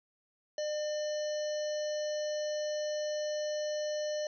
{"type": "harmonic tone with a mistuned harmonic", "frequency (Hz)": 600, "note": "D5", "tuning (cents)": 37, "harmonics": [1, 3, 5, 7, 9, 10], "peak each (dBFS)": [-32, -47, -49, -47, -51, -47], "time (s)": [0.58, 4.27], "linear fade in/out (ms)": 2, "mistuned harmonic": 9, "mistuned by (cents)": 25, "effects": []}